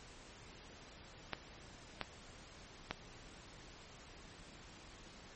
clicks, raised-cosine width 0.3 ms, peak -20 dBFS, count 3, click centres 1.333 / 2.013 / 2.91 s, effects pink hiss -56 dBFS RMS until 5.35 s + MP3 32 kbps

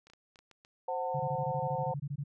clicks, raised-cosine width 0.2 ms, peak -39 dBFS, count 7, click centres 0.07 / 0.1 / 0.135 / 0.358 / 0.39 / 0.513 / 0.649 s
sine chord, F# diminished, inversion second, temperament equal with one note detuned, 523.3 / 740 / 896.9 Hz, C5 / F#5 / A5, 0 / 0 / +33 cents, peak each -35 / -36 / -36 dBFS, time 0.88-1.94 s, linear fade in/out 5 ms
sine tone bursts, 142.4 Hz, C#3, 47 cents sharp, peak -33 dBFS, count 14, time 1.14-2.239 s, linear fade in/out 10 ms, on 59 ms, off 21 ms
effects none

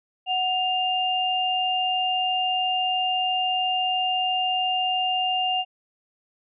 sine tone pair together, 740 / 2803 Hz, F#5 / F7, 0 / +6 cents, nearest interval octave + major seventh, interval 2306 cents, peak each -24 dBFS, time 0.26-5.65 s, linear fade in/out 50 ms, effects none

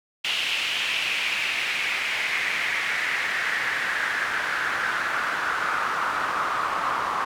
pink noise with band-pass filter sweep, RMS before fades -26 dBFS, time 0.24-7.25 s, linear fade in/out 10 ms, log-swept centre 2900 to 1100 Hz, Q 3.7, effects none

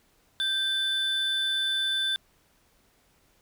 triangle tone pair together, 1568 / 3523 Hz, G6 / A7, 0 / +1 cents, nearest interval octave + major second, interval 1401 cents, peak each -30 / -24 dBFS, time 0.4-2.16 s, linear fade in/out 0 ms, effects pink hiss -65 dBFS RMS until 3.41 s

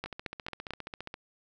two click trains, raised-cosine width 0.3 ms, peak -19 / -23 dBFS, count 4 / 17, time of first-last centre 0.04-0.707 / 0.06-1.141 s, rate 4.5 / 14.8 Hz, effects none

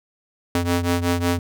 sawtooth ring-modulated tone, 174.61 Hz, F3, in tune, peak -12 dBFS, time 0.55-1.39 s, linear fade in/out 2 ms, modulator 84.6 Hz, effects none

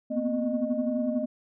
sine tone cluster, 232.8 / 245.8 / 257.1 / 614 Hz, A#3 / B3 / C4 / D#5, -2 / -8 / -30 / -23 cents, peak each -30 dBFS, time 0.1-1.26 s, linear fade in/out 20 ms, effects tanh soft clip ceiling -16 dBFS

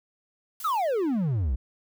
blue noise with exponential decay, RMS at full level -38 dBFS, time 0.6-1.25 s, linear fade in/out 2 ms, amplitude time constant 140 ms
triangle exponential sweep, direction down, 1365 to 56.2 Hz, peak -21 dBFS, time 0.64-1.56 s, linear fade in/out 10 ms
effects none

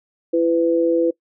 sine tone pair together, 335.3 / 501.2 Hz, E4 / B4, +30 / +25 cents, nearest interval perfect fifth, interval 695 cents, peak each -17 dBFS, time 0.33-1.11 s, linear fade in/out 10 ms, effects noise-tail reverb RT60 0.1 s tail -22 dB re dry

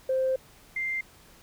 sine tone pair in turn, 523.3 / 2093 Hz, C5 / C7, 0 / 0 cents, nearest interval 2 octaves, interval 2400 cents, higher second, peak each -22 / -27 dBFS, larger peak first, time 0.09-0.36 / 0.76-1.01 s, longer first, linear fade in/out 5 ms, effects tanh soft clip ceiling -18 dBFS + pink hiss -55 dBFS RMS until 1.42 s

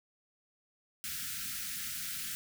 white band-stop noise, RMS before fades -39 dBFS, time 1.04-2.35 s, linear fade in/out 0 ms, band 260 to 1300 Hz, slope 96 dB/octave, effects none

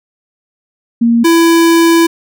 sine / square tone pair in turn, 233.3 / 333.2 Hz, A#3 / E4, +2 / +19 cents, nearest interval tritone, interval 617 cents, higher second, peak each -6 dBFS, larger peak neither, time 1.01-1.24 / 1.24-2.07 s, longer second, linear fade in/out 10 ms, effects none

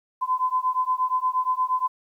sine beating tone pair, 1015 / 1023.5 Hz, B5 / C6, +47 / -38 cents, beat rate 8.5 Hz, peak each -24 dBFS, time 0.21-1.88 s, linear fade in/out 20 ms, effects 10-bit

